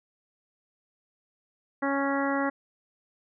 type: harmonic tone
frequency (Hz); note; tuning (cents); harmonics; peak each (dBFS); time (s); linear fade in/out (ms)
277.2; C#4; 0; 1 / 2 / 3 / 4 / 5 / 6 / 7; -28 / -31 / -33 / -34 / -35 / -36 / -36; 1.82-2.5; 10
effects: none